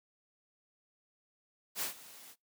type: noise with ADSR envelope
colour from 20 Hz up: white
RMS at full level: -34 dBFS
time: 1.75-2.36 s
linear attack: 65 ms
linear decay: 120 ms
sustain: -19 dB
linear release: 54 ms
effects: noise-tail reverb RT60 0.2 s tail -26 dB re dry + high-pass 150 Hz 12 dB/octave